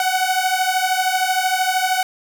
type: beating tone pair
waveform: sawtooth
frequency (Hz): 740 / 753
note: F#5 / F#5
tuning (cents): 0 / +30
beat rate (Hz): 13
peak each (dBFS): -16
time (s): 0-2.03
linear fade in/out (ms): 2
effects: 8-bit